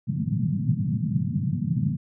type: band-pass noise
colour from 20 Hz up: pink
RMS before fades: -25 dBFS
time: 0.07-1.97 s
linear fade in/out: 20 ms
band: 110 to 210 Hz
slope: 48 dB/octave
effects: none